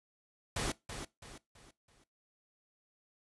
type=noise with echo; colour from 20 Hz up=pink; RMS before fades=-35 dBFS; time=0.56-0.72 s; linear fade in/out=5 ms; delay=330 ms; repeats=4; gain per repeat=-8 dB; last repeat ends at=2.04 s; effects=noise-tail reverb RT60 0.2 s tail -20 dB re dry + resampled to 24000 Hz